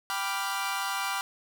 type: chord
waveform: sawtooth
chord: G dominant seventh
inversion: none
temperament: equal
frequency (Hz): 784 / 987.8 / 1174.7 / 1396.9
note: G5 / B5 / D6 / F6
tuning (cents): 0 / 0 / 0 / 0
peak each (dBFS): -31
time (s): 0.1-1.21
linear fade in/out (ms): 0
effects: none